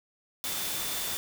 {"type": "tone in noise", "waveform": "sine", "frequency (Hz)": 3534, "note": "A7", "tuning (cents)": 7, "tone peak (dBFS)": -41, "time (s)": [0.44, 1.17], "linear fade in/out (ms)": 0, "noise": "white", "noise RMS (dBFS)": -33, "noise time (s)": [0.44, 1.17], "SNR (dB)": -11, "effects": []}